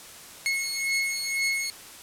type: beating tone pair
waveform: sawtooth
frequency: 2176 / 2178 Hz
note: C#7 / C#7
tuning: -33 / -31 cents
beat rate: 2 Hz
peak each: -24 / -26 dBFS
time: 0.46-1.7 s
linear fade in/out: 0 ms
effects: white hiss -45 dBFS RMS until 2.02 s + low-pass 12000 Hz 12 dB/octave